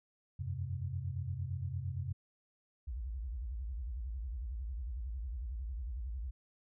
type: chord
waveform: sine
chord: F suspended second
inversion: none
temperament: equal with one note detuned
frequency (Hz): 87.31 / 96.04 / 130.81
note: F2 / G2 / C3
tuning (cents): 0 / -35 / 0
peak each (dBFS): -40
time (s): 0.39-2.13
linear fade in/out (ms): 10
type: tone with vibrato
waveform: sine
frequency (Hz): 60.2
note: B1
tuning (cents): -44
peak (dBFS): -37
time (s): 2.87-6.31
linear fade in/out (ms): 10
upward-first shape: sine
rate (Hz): 11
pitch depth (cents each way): 270
effects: none